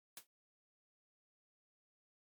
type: noise with exponential decay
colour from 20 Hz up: white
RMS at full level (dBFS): -45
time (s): 0.17-0.27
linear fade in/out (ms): 2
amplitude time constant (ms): 20
effects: high-pass 200 Hz 12 dB/octave + MP3 96 kbps